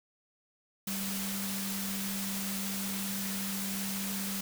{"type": "tone in noise", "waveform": "sine", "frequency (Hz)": 195.8, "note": "G3", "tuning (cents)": -2, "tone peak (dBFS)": -36, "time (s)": [0.87, 4.41], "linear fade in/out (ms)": 5, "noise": "white", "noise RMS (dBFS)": -37, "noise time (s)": [0.87, 4.41], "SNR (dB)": -2, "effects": []}